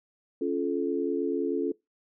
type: chord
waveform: sine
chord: Db augmented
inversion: none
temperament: just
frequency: 277.2 / 346.5 / 433.1 Hz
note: Db4 / F4 / A4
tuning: 0 / -14 / -27 cents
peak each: -30 dBFS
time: 0.41-1.72 s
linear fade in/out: 5 ms
effects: noise-tail reverb RT60 0.2 s tail -23 dB re dry